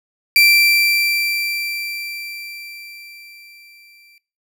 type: tone with exponential decay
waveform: 30% pulse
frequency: 2349 Hz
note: D7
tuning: in tune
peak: -6 dBFS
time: 0.36-4.18 s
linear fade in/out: 1 ms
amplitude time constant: 830 ms
effects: noise-tail reverb RT60 0.4 s tail -22 dB re dry